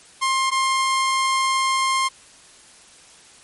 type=tone pair in turn; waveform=sawtooth; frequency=1060 / 1060 Hz; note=C6 / C6; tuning=+22 / +22 cents; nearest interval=unison; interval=0 cents; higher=neither; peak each=-14 dBFS; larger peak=neither; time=0.21-0.51 / 0.51-2.09 s; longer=second; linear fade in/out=20 ms; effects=white hiss -48 dBFS RMS until 3.43 s + MP3 48 kbps